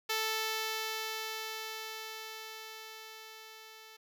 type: tone with level ramp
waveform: 5% pulse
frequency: 440 Hz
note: A4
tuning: in tune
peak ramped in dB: -19 to -40 dBFS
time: 0.09-3.97 s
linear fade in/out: 10 ms
effects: none